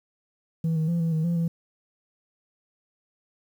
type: tone with pitch steps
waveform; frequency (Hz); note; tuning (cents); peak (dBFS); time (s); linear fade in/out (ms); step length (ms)
sine; 163.1 / 158.2 / 170.3 / 164.9 / 158.2 / 171.1 / 167.1; E3 / D#3 / F3 / E3 / D#3 / F3 / E3; -18 / +29 / -43 / +1 / +29 / -35 / +24; -19; 0.64-1.48; 5; 120
effects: tanh soft clip ceiling -21 dBFS + 9-bit